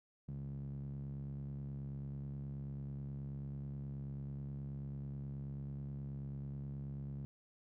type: tone with band-pass filter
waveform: sawtooth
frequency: 69.3 Hz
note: C#2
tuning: in tune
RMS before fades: -44 dBFS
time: 0.28-7.25 s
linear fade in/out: 0 ms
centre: 160 Hz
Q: 5
effects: none